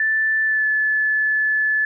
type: tone with pitch glide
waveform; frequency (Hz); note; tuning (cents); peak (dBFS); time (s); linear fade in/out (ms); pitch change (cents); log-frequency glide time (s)
sine; 1760 to 1730.8; A6 to A6; 0 to -29; -16; 0-1.85; 2; -29; 0.44-0.66
effects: none